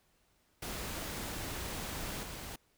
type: noise with level steps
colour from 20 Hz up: pink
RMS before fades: -40 / -44 dBFS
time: 0.62-2.56 s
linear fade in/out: 5 ms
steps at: 2.23 s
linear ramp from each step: 2 ms
effects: pink hiss -72 dBFS RMS until 2.77 s